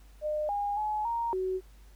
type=tone with pitch steps; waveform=sine; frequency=606 / 815 / 850 / 932 / 374.1 Hz; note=D#5 / G#5 / G#5 / A#5 / F#4; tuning=-46 / -33 / +40 / -1 / +19 cents; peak=-28 dBFS; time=0.21-1.61 s; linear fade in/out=50 ms; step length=280 ms; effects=added 50 Hz sine -51 dBFS peak until 1.95 s + pink hiss -63 dBFS RMS until 1.95 s